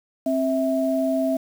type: tone pair together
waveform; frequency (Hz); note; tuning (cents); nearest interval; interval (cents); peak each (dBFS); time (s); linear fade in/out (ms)
sine; 265.5 / 653; C4 / E5; +25 / -17; octave + major third; 1558; -22; 0.26-1.37; 5
effects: 7-bit